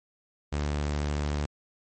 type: tone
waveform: sawtooth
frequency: 73.42 Hz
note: D2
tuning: in tune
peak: -23 dBFS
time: 0.52-1.46 s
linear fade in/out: 10 ms
effects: MP3 32 kbps